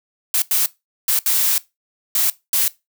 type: noise bursts at uneven times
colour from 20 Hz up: blue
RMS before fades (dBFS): -17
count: 6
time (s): 0.34-0.42 / 0.51-0.66 / 1.08-1.19 / 1.26-1.58 / 2.15-2.3 / 2.53-2.68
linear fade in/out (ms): 2
effects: noise-tail reverb RT60 0.2 s tail -19 dB re dry